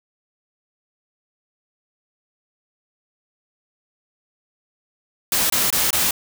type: noise bursts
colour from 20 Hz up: white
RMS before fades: -19 dBFS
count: 4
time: 5.32-6.109 s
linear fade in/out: 2 ms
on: 180 ms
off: 23 ms
effects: none